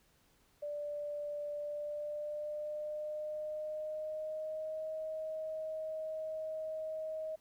sine tone with pitch glide, 587.3 to 629.5 Hz, D5 to D#5, 0 to +20 cents, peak -37 dBFS, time 0.62-7.36 s, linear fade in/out 10 ms, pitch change +120 cents, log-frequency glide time 1.54-4.91 s, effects pink hiss -70 dBFS RMS until 7.4 s

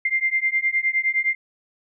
sine beating tone pair, 2093 / 2102.7 Hz, C7 / C7, 0 / +8 cents, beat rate 9.7 Hz, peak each -22 dBFS, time 0.05-1.35 s, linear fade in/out 5 ms, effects none

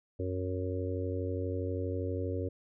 harmonic tone, 92.4 Hz, F#2, 2 cents flat, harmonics 1 / 3 / 4 / 5 / 6, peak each -34 / -39 / -40 / -38 / -42 dBFS, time 0.19-2.49 s, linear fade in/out 10 ms, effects none

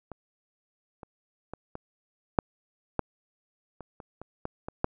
clicks, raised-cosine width 1 ms, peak -25 / -28 / -23 / -23 / -6 / -11 / -27 / -29 / -27 / -18 / -21 / -10 dBFS, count 12, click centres 0.117 / 1.032 / 1.536 / 1.754 / 2.388 / 2.993 / 3.807 / 4.002 / 4.216 / 4.454 / 4.685 / 4.844 s, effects none

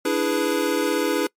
square chord, E dominant seventh, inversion third, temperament equal, 293.7 / 329.6 / 415.3 / 493.9 Hz, D4 / E4 / G#4 / B4, 0 / 0 / 0 / 0 cents, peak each -26 dBFS, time 0.05-1.27 s, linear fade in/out 5 ms, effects noise-tail reverb RT60 0.1 s tail -24 dB re dry + MP3 64 kbps

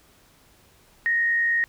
sine tone with frequency modulation, 1864.7 Hz, A#6, in tune, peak -19 dBFS, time 1.06-1.64 s, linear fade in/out 0 ms, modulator 69.4 Hz, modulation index 0.38, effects pink hiss -57 dBFS RMS until 1.68 s

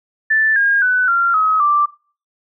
sine tone with pitch steps, 1760 / 1623.3 / 1497.2 / 1380.9 / 1273.6 / 1174.7 Hz, A6 / G#6 / F#6 / F6 / D#6 / D6, 0 / -40 / +20 / -20 / +40 / 0 cents, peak -11 dBFS, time 0.3-1.86 s, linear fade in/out 10 ms, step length 260 ms, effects noise-tail reverb RT60 0.4 s tail -21 dB re dry

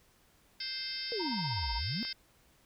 harmonic tone, 523 Hz, C5, 1 cent flat, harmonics 3 / 4 / 5 / 6 / 7 / 8 / 9 / 10, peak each -49 / -45 / -51 / -49 / -47 / -51 / -40 / -40 dBFS, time 0.6-2.13 s, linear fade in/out 5 ms
sine exponential two-way sweep, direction down then up, 493.9 to 51.91 to 252.9 Hz, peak -34 dBFS, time 1.12-2.03 s, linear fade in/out 0 ms, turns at 1.75 s
sine tone with tremolo, 932.3 Hz, A#5, in tune, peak -35 dBFS, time 1.19-1.81 s, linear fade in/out 20 ms, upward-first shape sine, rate 16 Hz, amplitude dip 75%
click, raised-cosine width 0.3 ms, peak -30 dBFS, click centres 2.05 s
effects pink hiss -66 dBFS RMS until 2.65 s

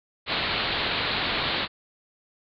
white low-pass noise, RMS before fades -27 dBFS, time 0.26-1.68 s, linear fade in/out 50 ms, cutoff 4400 Hz, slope 96 dB/octave, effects none

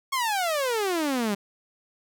sawtooth exponential sweep, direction down, 1109 to 195.3 Hz, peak -20 dBFS, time 0.12-1.35 s, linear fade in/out 10 ms, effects none

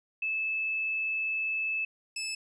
sine / 20% pulse tone pair in turn, 2615 / 2615 Hz, E7 / E7, -15 / -15 cents, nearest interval unison, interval 0 cents, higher neither, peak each -28 / -28 dBFS, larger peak neither, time 0.22-1.85 / 2.16-2.35 s, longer first, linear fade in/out 5 ms, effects resampled to 24000 Hz

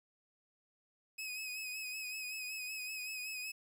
sawtooth tone with vibrato, 2534 Hz, D#7, 31 cents sharp, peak -37 dBFS, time 1.18-3.52 s, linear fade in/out 10 ms, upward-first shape sine, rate 5.3 Hz, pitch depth 42 cents each way, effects 11-bit

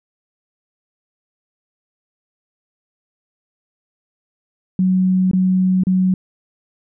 sine tone with dropouts, 185.8 Hz, F#3, 7 cents sharp, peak -12 dBFS, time 4.79-6.14 s, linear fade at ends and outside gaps 2 ms, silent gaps 5.313-5.333 / 5.836-5.869 s, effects none

